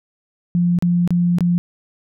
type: tone with dropouts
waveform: sine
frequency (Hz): 174.61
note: F3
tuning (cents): 0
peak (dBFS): -13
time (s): 0.55-1.58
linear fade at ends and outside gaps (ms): 0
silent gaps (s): 0.788-0.824 / 1.076-1.106 / 1.385-1.407
effects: none